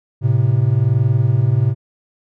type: tone pair together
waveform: triangle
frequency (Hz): 110 / 131.12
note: A2 / C3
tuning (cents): 0 / +4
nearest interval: minor third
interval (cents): 304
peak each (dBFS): -13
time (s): 0.21-1.75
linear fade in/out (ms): 50
effects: none